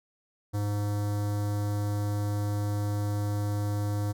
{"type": "tone with notch filter", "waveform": "square", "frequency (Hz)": 103.1, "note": "G#2", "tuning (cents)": -12, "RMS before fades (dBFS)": -29, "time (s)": [0.53, 4.13], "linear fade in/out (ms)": 20, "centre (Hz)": 2600, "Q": 0.62, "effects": []}